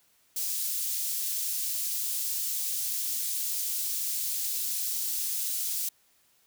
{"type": "high-pass noise", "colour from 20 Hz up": "white", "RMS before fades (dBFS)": -31, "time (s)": [0.36, 5.89], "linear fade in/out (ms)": 5, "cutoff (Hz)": 5100, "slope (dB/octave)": 12, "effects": ["white hiss -66 dBFS RMS until 6.46 s"]}